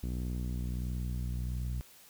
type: tone with low-pass filter sweep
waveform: sawtooth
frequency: 61.5 Hz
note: B1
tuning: 7 cents flat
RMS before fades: -35 dBFS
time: 0.03-1.81 s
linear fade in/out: 0 ms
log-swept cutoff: 270 to 130 Hz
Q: 1.3
effects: white hiss -57 dBFS RMS until 2.09 s